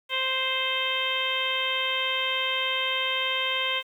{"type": "harmonic tone", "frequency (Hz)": 523.3, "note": "C5", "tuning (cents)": 0, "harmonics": [1, 2, 3, 4, 5, 6, 7], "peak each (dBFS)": [-35, -33, -36, -31, -32, -28, -36], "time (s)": [0.09, 3.83], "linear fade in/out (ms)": 50, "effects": ["9-bit"]}